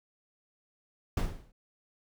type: noise with exponential decay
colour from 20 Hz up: brown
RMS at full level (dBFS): -23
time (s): 1.17-1.52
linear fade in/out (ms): 5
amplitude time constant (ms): 74
effects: none